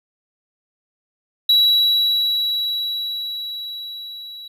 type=tone with level ramp; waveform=triangle; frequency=3907 Hz; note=B7; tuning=19 cents flat; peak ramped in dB=-9 to -32 dBFS; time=1.49-4.48 s; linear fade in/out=5 ms; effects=none